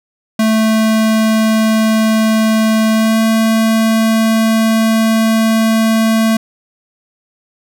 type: tone with pitch glide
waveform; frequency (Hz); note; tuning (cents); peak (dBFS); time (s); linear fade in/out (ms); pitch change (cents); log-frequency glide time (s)
square; 220 to 222.8; A3 to A3; 0 to +22; -10; 0.39-6.37; 5; +22; 2.93-3.2
effects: none